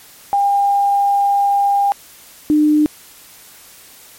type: tone pair in turn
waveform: sine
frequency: 803 / 301.7 Hz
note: G5 / D4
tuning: +41 / +47 cents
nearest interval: octave + perfect fourth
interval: 1694 cents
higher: first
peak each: -11 / -9 dBFS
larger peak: second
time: 0.33-1.92 / 2.5-2.86 s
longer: first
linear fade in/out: 0 ms
effects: white hiss -42 dBFS RMS until 4.18 s + MP3 64 kbps